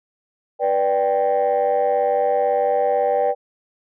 sine chord, G major, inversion first, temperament just, 490 / 588 / 784 Hz, B4 / D5 / G5, -14 / +2 / 0 cents, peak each -19 dBFS, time 0.59-3.35 s, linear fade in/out 50 ms, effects tanh soft clip ceiling -11 dBFS

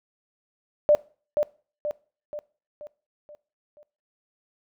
sine tone with echo, 594 Hz, D5, 20 cents sharp, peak -13 dBFS, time 0.89-0.95 s, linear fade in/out 0 ms, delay 480 ms, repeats 6, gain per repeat -6 dB, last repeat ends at 3.83 s, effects noise-tail reverb RT60 0.4 s tail -21 dB re dry

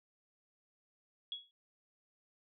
sine tone with exponential decay, 3346 Hz, G#7, 12 cents sharp, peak -35 dBFS, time 1.32-1.51 s, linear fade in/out 1 ms, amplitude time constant 40 ms, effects none

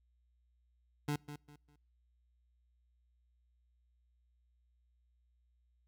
25% pulse tone with echo, 146.83 Hz, D3, in tune, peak -29 dBFS, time 1.08-1.16 s, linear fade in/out 5 ms, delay 200 ms, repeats 3, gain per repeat -11 dB, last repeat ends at 1.76 s, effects noise-tail reverb RT60 0.5 s tail -26 dB re dry + added 60 Hz sine -70 dBFS peak until 5.87 s

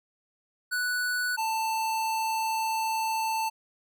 square tone pair in turn, 1480 / 887.7 Hz, F#6 / A5, 0 / +15 cents, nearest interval major sixth, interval 885 cents, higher first, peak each -27 dBFS, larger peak neither, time 0.71-1.37 / 1.37-3.5 s, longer second, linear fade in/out 20 ms, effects none

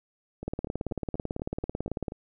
two click trains, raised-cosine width 2 ms, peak -24 / -17 dBFS, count 8 / 30, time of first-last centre 0.43-2.121 / 0.48-2.082 s, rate 4.14 / 18.1 Hz, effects none

